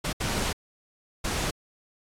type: noise bursts at uneven times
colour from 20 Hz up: pink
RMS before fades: -28 dBFS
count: 3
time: 0.04-0.13 / 0.2-0.53 / 1.24-1.51 s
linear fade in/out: 10 ms
effects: low-pass 10000 Hz 12 dB/octave + AAC 64 kbps